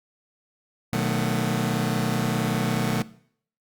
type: chord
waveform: sawtooth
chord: B dominant seventh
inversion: none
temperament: just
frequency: 123.47 / 154.34 / 185.21 / 222.2 Hz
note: B2 / D#3 / F#3 / A3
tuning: 0 / -14 / +2 / +17 cents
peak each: -24 dBFS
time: 0.93-3.02 s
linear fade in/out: 0 ms
effects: noise-tail reverb RT60 0.6 s tail -19 dB re dry + Opus 48 kbps